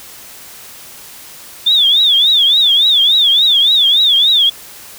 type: tone with vibrato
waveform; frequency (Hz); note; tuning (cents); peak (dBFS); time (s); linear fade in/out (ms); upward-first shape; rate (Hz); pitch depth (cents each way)
sine; 3520; A7; 0; -7; 1.66-4.5; 10; triangle; 3.5; 190
effects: white hiss -35 dBFS RMS until 4.98 s